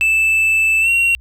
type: tone with pitch glide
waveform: triangle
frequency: 2637 to 2741 Hz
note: E7 to F7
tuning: 0 to -33 cents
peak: -10 dBFS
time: 0.01-1.15 s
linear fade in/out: 0 ms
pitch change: +67 cents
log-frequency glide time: 0.81-0.89 s
effects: added 62 Hz sine -37 dBFS peak until 1.2 s